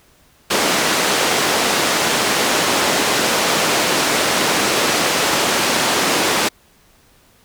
pink band-pass noise, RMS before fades -17 dBFS, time 0.5-6.49 s, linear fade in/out 10 ms, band 300 to 8400 Hz, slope 12 dB/octave, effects pink hiss -53 dBFS RMS until 7.44 s

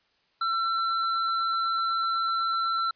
square tone, 1346 Hz, E6, 36 cents sharp, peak -25 dBFS, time 0.41-2.91 s, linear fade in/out 5 ms, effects white hiss -68 dBFS RMS until 2.95 s + resampled to 11025 Hz

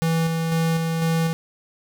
square tone with tremolo, 163.9 Hz, E3, 10 cents flat, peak -19 dBFS, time 0.02-1.33 s, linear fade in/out 0 ms, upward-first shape square, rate 2 Hz, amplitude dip 30%, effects none

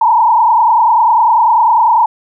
sine tone with frequency modulation, 921 Hz, A#5, 21 cents flat, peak -6 dBFS, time 0.01-2.06 s, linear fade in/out 5 ms, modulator 30.1 Hz, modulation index 2, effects none

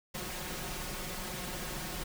pink noise with comb filter, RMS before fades -39 dBFS, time 0.14-2.04 s, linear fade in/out 10 ms, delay 5.5 ms, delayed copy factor +0.75, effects none

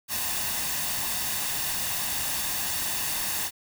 white noise with comb filter, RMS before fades -29 dBFS, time 0.08-3.51 s, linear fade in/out 50 ms, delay 1.1 ms, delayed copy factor +0.5, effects none

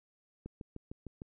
click train, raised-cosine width 3 ms, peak -30 dBFS, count 6, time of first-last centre 0.46-1.219 s, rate 6.59 Hz, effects none

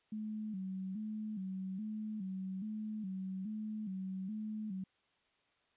sine tone with vibrato, 201.6 Hz, G3, 49 cents sharp, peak -38 dBFS, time 0.12-4.84 s, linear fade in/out 5 ms, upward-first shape square, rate 1.2 Hz, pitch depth 110 cents each way, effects white hiss -75 dBFS RMS until 5.76 s + resampled to 8000 Hz

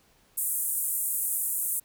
pink band-pass noise, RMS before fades -29 dBFS, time 0.37-1.8 s, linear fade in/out 10 ms, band 8400 to 16000 Hz, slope 48 dB/octave, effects pink hiss -63 dBFS RMS until 1.84 s

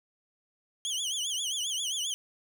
25% pulse tone with vibrato, 3164 Hz, G7, 15 cents sharp, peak -26 dBFS, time 0.85-2.14 s, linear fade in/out 0 ms, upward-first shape triangle, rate 7.5 Hz, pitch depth 180 cents each way, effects none

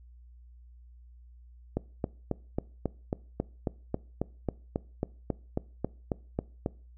click train, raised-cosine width 2 ms, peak -15 dBFS, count 19, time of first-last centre 1.77-6.661 s, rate 3.68 Hz, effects noise-tail reverb RT60 0.4 s tail -22 dB re dry + added 60 Hz sine -50 dBFS peak until 6.97 s

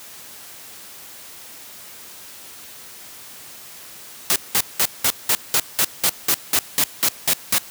white noise bursts, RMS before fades -17 dBFS, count 14, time 4.3-7.582 s, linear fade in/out 0 ms, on 58 ms, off 190 ms, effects white hiss -40 dBFS RMS until 7.7 s + high-pass 80 Hz 12 dB/octave

